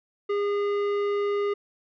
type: tone with tanh clipping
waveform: sine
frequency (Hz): 407.5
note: G#4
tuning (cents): -33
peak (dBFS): -25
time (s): 0.29-1.54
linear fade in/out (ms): 10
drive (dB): 13
effects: none